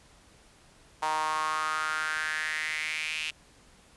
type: tone with high-pass filter sweep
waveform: sawtooth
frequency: 155.56 Hz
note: D#3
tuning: in tune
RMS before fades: -31 dBFS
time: 1.02-3.31 s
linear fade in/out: 10 ms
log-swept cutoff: 890 to 2700 Hz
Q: 5.2
effects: pink hiss -58 dBFS RMS until 3.96 s + resampled to 24000 Hz